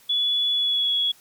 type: tone with pitch glide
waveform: sine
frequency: 3416 to 3355 Hz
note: G#7 to G#7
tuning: +48 to +17 cents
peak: -19 dBFS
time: 0.09-1.12 s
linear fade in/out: 10 ms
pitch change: -31 cents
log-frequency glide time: 0.52-0.95 s
effects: white hiss -54 dBFS RMS until 1.2 s + MP3 96 kbps